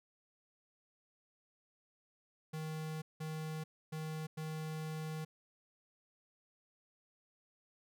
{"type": "tone bursts at uneven times", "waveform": "square", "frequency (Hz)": 156.8, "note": "D#3", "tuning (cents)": 14, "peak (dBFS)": -40, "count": 4, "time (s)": [[2.53, 3.02], [3.2, 3.64], [3.92, 4.27], [4.37, 5.25]], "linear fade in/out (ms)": 10, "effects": []}